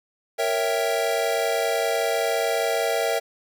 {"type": "chord", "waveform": "square", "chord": "A# diminished seventh", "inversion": "none", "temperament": "equal with one note detuned", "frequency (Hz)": [464.3, 554.4, 659.3, 784], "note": ["A#4", "C#5", "E5", "G5"], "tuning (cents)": [-7, 0, 0, 0], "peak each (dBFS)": [-27, -29, -26, -30], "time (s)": [0.38, 3.2], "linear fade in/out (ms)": 20, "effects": []}